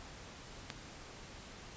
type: click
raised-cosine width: 0.2 ms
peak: -22 dBFS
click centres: 0.702 s
effects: pink hiss -51 dBFS RMS until 1.76 s + resampled to 16000 Hz